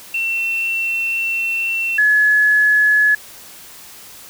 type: tone pair in turn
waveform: sine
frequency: 2701 / 1701.5 Hz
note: E7 / G#6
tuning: +42 / +41 cents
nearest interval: minor sixth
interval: 801 cents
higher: first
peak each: -17 / -10 dBFS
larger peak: second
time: 0.14-1.98 / 1.98-3.15 s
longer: first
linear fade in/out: 5 ms
effects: white hiss -39 dBFS RMS until 4.29 s